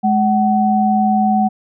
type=tone pair together; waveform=sine; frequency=211 / 751.9 Hz; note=G#3 / F#5; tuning=+28 / +28 cents; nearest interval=octave + minor seventh; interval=2200 cents; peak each=-14 dBFS; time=0.03-1.49 s; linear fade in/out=20 ms; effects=none